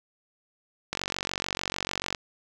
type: click train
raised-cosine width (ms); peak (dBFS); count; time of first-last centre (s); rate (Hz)
0.2; -11; 58; 0.93-2.148; 46.8
effects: none